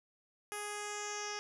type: tone with low-pass filter sweep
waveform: 10% pulse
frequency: 415.3 Hz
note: G#4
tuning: in tune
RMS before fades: -41 dBFS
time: 0.52-1.39 s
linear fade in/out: 0 ms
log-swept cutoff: 11000 to 5200 Hz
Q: 3.7
effects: none